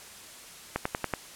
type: click train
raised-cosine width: 0.5 ms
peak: -12 dBFS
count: 5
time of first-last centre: 0.76-1.137 s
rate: 10.6 Hz
effects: white hiss -47 dBFS RMS until 1.35 s + low-pass 11000 Hz 12 dB/octave